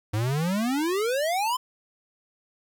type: exponential sweep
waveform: square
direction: up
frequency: 101.6 to 1047 Hz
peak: -24 dBFS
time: 0.13-1.57 s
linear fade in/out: 10 ms
effects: 11-bit